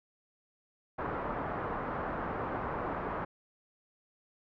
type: low-pass noise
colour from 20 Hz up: white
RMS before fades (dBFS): -36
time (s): 0.98-3.25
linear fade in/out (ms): 10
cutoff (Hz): 1300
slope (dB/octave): 24
effects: none